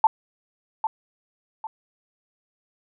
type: tone with echo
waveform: sine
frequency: 881 Hz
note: A5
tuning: 2 cents sharp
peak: -11 dBFS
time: 0.04-0.07 s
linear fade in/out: 2 ms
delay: 800 ms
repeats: 2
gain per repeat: -9 dB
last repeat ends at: 1.67 s
effects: none